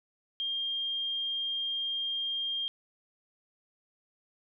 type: tone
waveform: sine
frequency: 3209 Hz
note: G7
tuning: 40 cents sharp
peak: -30 dBFS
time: 0.4-2.68 s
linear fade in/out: 0 ms
effects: none